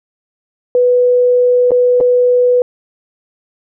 sine tone with dropouts, 493.9 Hz, B4, in tune, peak -7 dBFS, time 0.75-2.62 s, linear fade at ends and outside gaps 1 ms, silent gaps 1.708-1.717 / 2.003-2.009 s, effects none

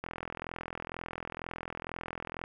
click train, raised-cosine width 0.5 ms, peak -22 dBFS, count 102, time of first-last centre 0.04-2.439 s, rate 42.1 Hz, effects none

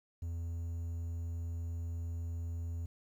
triangle tone, 84.2 Hz, E2, 37 cents sharp, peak -34 dBFS, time 0.22-2.86 s, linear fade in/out 5 ms, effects 11-bit

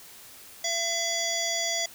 harmonic tone with a mistuned harmonic, 675 Hz, E5, 41 cents sharp, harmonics 1 / 3 / 5 / 7 / 9 / 10, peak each -33 / -33 / -33 / -33 / -33 / -33 dBFS, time 0.64-1.86 s, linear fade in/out 5 ms, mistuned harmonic 9, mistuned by -64 cents, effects white hiss -48 dBFS RMS until 1.94 s

